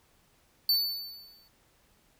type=tone with exponential decay; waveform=square; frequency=4503 Hz; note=C#8; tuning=26 cents sharp; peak=-21 dBFS; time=0.69-1.48 s; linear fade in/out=2 ms; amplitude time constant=170 ms; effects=pink hiss -66 dBFS RMS until 2.19 s